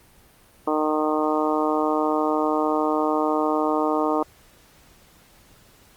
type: harmonic tone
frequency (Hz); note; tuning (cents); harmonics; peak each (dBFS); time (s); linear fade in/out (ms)
153.6; D#3; -22; 2 / 3 / 4 / 5 / 6 / 7 / 8; -24 / -26 / -27 / -28 / -29 / -29 / -30; 0.67-4.23; 5
effects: pink hiss -54 dBFS RMS until 5.96 s + Opus 32 kbps